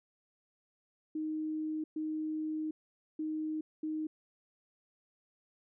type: tone bursts at uneven times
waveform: sine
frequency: 311.1 Hz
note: D#4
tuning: in tune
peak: -33 dBFS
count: 4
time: 1.15-1.84 / 1.96-2.71 / 3.19-3.61 / 3.83-4.07 s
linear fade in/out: 5 ms
effects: none